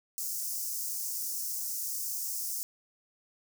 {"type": "high-pass noise", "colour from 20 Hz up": "white", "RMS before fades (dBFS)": -35, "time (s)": [0.18, 2.63], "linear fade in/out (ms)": 0, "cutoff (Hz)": 5200, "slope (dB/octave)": 48, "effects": []}